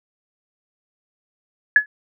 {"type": "tone with exponential decay", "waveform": "sine", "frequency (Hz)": 1701, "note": "G#6", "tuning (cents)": 41, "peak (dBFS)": -4, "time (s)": [1.76, 1.86], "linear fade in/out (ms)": 2, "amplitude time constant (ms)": 21, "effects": []}